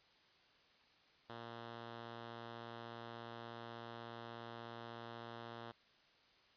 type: tone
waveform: 5% pulse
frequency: 116.54 Hz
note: A#2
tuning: in tune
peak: -37 dBFS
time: 1.29-5.72 s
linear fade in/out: 10 ms
effects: white hiss -69 dBFS RMS until 6.56 s + resampled to 11025 Hz